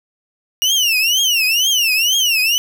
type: tone with vibrato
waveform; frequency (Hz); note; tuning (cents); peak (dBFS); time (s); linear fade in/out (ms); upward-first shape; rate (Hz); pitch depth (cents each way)
30% pulse; 2847; F7; +33; -10; 0.62-2.58; 0; triangle; 2.1; 250
effects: none